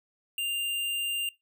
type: tone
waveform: square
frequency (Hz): 2794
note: F7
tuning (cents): 0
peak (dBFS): -29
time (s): 0.38-1.29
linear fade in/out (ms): 2
effects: noise-tail reverb RT60 0.2 s tail -21 dB re dry